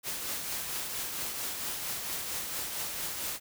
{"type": "noise with tremolo", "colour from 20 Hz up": "white", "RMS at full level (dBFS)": -34, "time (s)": [0.03, 3.4], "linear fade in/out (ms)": 50, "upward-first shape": "triangle", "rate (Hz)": 4.4, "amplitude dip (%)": 40, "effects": []}